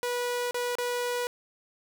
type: tone with dropouts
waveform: sawtooth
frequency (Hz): 487.9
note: B4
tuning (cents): -21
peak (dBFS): -24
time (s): 0.03-1.27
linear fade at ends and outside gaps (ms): 0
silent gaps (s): 0.51-0.544 / 0.753-0.785
effects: none